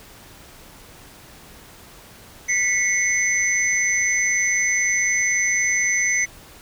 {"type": "tone cluster", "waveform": "sine", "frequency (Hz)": [1976, 2170, 6100], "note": ["B6", "C#7", "G8"], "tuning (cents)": [0, -37, -48], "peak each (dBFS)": -22, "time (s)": [2.48, 6.26], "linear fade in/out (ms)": 20, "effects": ["pink hiss -45 dBFS RMS until 6.61 s"]}